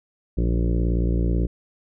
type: harmonic tone with a mistuned harmonic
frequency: 58.27 Hz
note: A#1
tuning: in tune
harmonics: 1 / 2 / 3 / 4 / 5 / 6 / 7 / 8 / 9 / 10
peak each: -20 / -27 / -27 / -39 / -31 / -32 / -36 / -39 / -41 / -46 dBFS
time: 0.37-1.47 s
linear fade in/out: 10 ms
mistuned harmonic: 4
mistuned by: -62 cents
effects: none